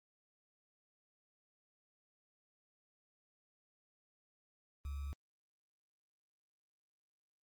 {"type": "tone with sample-and-hold", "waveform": "sine", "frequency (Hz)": 70.6, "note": "C#2", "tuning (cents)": 32, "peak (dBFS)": -39, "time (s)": [4.85, 5.13], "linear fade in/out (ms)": 0, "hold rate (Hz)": 1225, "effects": ["Opus 24 kbps"]}